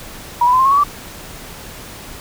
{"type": "tone with pitch steps", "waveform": "sine", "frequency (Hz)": [960, 991, 1023, 1056, 1090.1, 1125.3, 1161.6], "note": ["B5", "B5", "C6", "C6", "C#6", "C#6", "D6"], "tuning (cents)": [-49, 6, -39, 16, -29, 26, -19], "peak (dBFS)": -9, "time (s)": [0.41, 0.837], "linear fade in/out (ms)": 5, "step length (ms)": 61, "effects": ["pink hiss -34 dBFS RMS until 2.2 s"]}